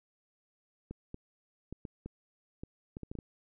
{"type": "clicks", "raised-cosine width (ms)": 3, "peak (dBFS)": -28, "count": 11, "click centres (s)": [0.91, 1.144, 1.726, 1.852, 2.06, 2.635, 2.969, 3.033, 3.115, 3.153, 3.188], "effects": []}